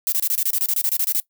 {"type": "noise bursts", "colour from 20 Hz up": "violet", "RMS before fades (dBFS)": -20, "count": 15, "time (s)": [0.07, 1.199], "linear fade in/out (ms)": 0, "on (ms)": 51, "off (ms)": 26, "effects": ["noise-tail reverb RT60 0.1 s tail -20 dB re dry"]}